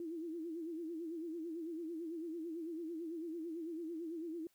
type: tone with vibrato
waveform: sine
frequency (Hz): 329.6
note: E4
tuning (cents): 0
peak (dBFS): -40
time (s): 0-4.47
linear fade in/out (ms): 2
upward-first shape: sine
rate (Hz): 9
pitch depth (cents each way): 97
effects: white hiss -75 dBFS RMS until 4.54 s